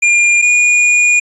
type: tone pair in turn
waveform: square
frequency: 2406 / 2441 Hz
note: D7 / D#7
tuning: +41 / -34 cents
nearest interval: unison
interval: 25 cents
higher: second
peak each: -8 dBFS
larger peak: neither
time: 0.02-0.42 / 0.42-1.2 s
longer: second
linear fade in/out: 10 ms
effects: resampled to 24000 Hz